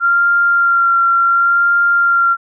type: tone with vibrato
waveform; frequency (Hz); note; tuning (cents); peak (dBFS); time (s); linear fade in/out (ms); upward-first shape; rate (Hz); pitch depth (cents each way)
sine; 1383; F6; -17; -9; 0-2.37; 50; sine; 0.69; 16
effects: none